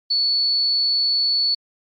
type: tone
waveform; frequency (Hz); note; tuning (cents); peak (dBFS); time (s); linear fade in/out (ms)
sine; 4435; C#8; 0; -16; 0.1-1.55; 10
effects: MP3 32 kbps